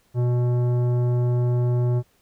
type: tone with tanh clipping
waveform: sine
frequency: 122.4 Hz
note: B2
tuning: 15 cents flat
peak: -20 dBFS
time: 0.14-2.03 s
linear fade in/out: 50 ms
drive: 13 dB
effects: pink hiss -63 dBFS RMS until 2.21 s